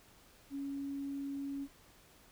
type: tone with quantisation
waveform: sine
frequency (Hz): 278.4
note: C#4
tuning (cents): +8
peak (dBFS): -37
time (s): 0.5-1.68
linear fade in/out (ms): 50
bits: 11
effects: pink hiss -62 dBFS RMS until 2.31 s